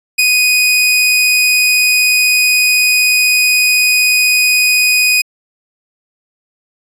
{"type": "tone with ADSR envelope", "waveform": "sawtooth", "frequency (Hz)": 2489, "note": "D#7", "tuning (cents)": 0, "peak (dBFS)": -3, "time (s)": [0.18, 5.22], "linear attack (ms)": 14, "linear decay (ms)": 8, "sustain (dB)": -2, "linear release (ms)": 10, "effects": ["resampled to 32000 Hz"]}